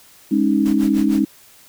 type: chord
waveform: sine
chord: Ab suspended fourth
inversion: none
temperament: equal with one note detuned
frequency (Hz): 207.7 / 274.6 / 311.1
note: Ab3 / Db4 / Eb4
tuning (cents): 0 / -16 / 0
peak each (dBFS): -18 / -18 / -18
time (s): 0.31-1.25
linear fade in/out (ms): 10
type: noise with tremolo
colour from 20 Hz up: pink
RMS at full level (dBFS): -33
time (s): 0.65-1.25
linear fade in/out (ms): 10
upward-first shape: sine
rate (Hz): 6.6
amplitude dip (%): 100
effects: white hiss -48 dBFS RMS until 1.68 s